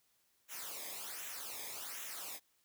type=noise with flanger; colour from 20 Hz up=white; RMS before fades=-45 dBFS; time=0.48-2.4 s; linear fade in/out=50 ms; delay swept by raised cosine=0.21 to 0.71 ms; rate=1.3 Hz; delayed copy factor=-0.75; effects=white hiss -75 dBFS RMS until 2.64 s